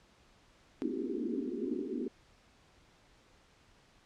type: band-pass noise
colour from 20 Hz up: pink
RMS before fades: -36 dBFS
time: 0.82-2.08 s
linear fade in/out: 0 ms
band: 220 to 420 Hz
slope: 96 dB/octave
effects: pink hiss -64 dBFS RMS until 4.05 s + low-pass 6000 Hz 12 dB/octave